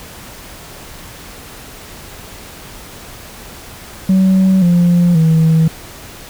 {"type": "tone with pitch steps", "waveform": "sine", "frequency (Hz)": [189.2, 174.5, 160.95], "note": ["F#3", "F3", "E3"], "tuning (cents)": [39, -1, -41], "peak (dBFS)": -5, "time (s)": [4.09, 5.68], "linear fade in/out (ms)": 5, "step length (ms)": 530, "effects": ["tanh soft clip ceiling -6 dBFS", "pink hiss -34 dBFS RMS until 6.29 s"]}